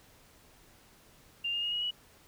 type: tone with pitch steps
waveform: sine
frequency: 2794 / 2828 / 2863 / 2898 / 2933 Hz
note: F7 / F7 / F7 / F#7 / F#7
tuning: 0 / +21 / +42 / -37 / -16 cents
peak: -30 dBFS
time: 1.44-1.91 s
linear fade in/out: 10 ms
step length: 94 ms
effects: pink hiss -60 dBFS RMS until 2.27 s